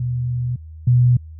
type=tone pair in turn; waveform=sine; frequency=123.3 / 123.3 Hz; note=B2 / B2; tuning=-2 / -2 cents; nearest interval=unison; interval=0 cents; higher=neither; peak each=-19 / -10 dBFS; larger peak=second; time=0-0.56 / 0.87-1.17 s; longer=first; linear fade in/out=5 ms; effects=added 79 Hz sine -34 dBFS peak until 1.39 s